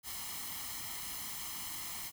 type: noise with comb filter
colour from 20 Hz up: white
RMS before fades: -42 dBFS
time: 0.03-2.12 s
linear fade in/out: 50 ms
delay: 0.97 ms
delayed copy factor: +0.7
effects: none